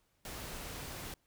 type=noise; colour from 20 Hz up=pink; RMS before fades=-44 dBFS; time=0.25-1.14 s; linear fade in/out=2 ms; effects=pink hiss -75 dBFS RMS until 1.26 s